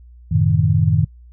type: chord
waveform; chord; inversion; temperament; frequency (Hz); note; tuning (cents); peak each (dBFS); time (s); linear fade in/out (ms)
sine; F# diminished seventh; none; equal; 92.5 / 110 / 130.81 / 155.56; F#2 / A2 / C3 / Eb3; 0 / 0 / 0 / 0; -18 / -18 / -22 / -16; 0.31-1.05; 10
effects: noise-tail reverb RT60 0.1 s tail -24 dB re dry + added 60 Hz sine -40 dBFS peak until 1.32 s